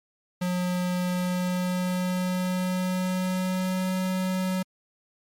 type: tone with pitch glide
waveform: square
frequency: 180 to 185.92 Hz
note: F#3 to F#3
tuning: -47 to +9 cents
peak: -25 dBFS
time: 0.41-4.63 s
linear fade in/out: 10 ms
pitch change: +56 cents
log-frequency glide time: 0.96-3.94 s
effects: MP3 64 kbps